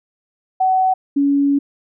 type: tone pair in turn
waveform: sine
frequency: 752 / 281.7 Hz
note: F#5 / C#4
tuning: +28 / +28 cents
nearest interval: octave + perfect fourth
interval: 1700 cents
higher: first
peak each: -12 dBFS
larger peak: neither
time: 0.6-0.94 / 1.16-1.59 s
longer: second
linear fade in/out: 10 ms
effects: none